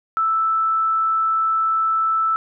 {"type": "tone", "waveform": "sine", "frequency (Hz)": 1318.5, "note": "E6", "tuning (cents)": 0, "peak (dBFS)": -16, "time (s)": [0.17, 2.36], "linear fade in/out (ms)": 0, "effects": []}